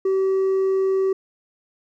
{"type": "tone with hard clipping", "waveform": "triangle", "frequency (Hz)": 383.3, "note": "G4", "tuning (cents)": -39, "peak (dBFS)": -16, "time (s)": [0.05, 1.13], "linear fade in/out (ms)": 5, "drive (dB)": 1, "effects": []}